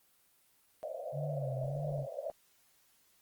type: band-pass noise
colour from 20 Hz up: white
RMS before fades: -41 dBFS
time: 0.83-2.3 s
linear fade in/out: 0 ms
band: 520 to 670 Hz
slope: 96 dB/octave
type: tone with vibrato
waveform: sine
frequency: 138.59 Hz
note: C#3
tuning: in tune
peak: -35 dBFS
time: 1.12-2.07 s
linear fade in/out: 50 ms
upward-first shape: sine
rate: 1.7 Hz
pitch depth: 110 cents each way
effects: white hiss -69 dBFS RMS until 3.21 s + Opus 24 kbps